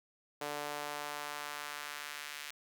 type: tone with high-pass filter sweep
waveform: sawtooth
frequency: 146.83 Hz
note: D3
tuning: in tune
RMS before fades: -42 dBFS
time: 0.41-2.51 s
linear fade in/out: 5 ms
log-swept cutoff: 540 to 2100 Hz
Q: 1.1
effects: none